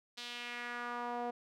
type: tone with band-pass filter sweep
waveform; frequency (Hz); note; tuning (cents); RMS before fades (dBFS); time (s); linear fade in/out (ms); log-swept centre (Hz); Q
sawtooth; 241.2; B3; -41; -41; 0.17-1.31; 10; 4000 to 650; 2.1
effects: none

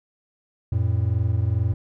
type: tone pair together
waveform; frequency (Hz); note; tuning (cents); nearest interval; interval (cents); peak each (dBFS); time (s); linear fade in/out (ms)
triangle; 89.6 / 111.9; F2 / A2; +45 / +30; major third; 385; -20; 0.72-1.74; 5
effects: none

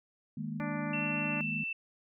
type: chord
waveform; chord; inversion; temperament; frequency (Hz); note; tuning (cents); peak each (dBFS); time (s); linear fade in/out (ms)
sine; D# suspended fourth; none; just; 155.56 / 207.4 / 233.3; D#3 / G#3 / A#3; 0 / -2 / +2; -39; 0.37-1.64; 5
type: harmonic tone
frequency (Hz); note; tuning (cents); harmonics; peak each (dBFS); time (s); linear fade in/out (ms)
293.7; D4; 0; 1 / 2 / 3 / 4 / 5 / 6 / 7 / 8; -39 / -42 / -44 / -45 / -46 / -47 / -47 / -48; 0.6-1.41; 0
type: tone with pitch glide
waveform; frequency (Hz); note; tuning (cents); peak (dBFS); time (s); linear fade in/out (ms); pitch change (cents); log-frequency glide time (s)
sine; 2704 to 2667; E7 to E7; +43 to +20; -33; 0.93-1.73; 5; -23; 1.24-1.49
effects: none

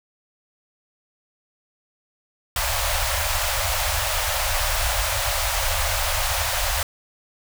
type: band-stop noise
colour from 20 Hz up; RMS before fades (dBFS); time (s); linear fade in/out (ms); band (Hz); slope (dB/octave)
pink; -23; 2.56-6.83; 2; 100 to 530; 96
effects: none

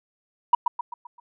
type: tone with echo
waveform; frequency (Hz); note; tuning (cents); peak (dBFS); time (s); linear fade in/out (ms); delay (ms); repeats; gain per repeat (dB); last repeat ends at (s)
sine; 962; B5; -46; -10; 0.53-0.55; 5; 130; 5; -7; 1.2
effects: tanh soft clip ceiling -8 dBFS

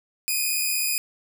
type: tone pair together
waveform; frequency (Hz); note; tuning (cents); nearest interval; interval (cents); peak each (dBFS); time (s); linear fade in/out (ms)
5% pulse; 2433 / 2509; D#7 / D#7; -39 / +14; minor second; 53; -16; 0.28-0.98; 0
effects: none

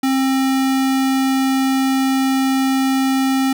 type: tone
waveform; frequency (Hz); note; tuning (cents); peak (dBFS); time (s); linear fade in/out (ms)
square; 266.1; C4; +29; -15; 0.03-3.53; 5
effects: none

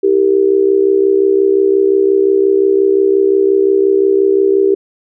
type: tone with amplitude modulation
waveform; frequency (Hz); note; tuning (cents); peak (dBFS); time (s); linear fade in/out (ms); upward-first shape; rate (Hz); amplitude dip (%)
sine; 392; G4; 0; -4; 0.03-4.75; 10; sine; 65.7; 80
effects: none

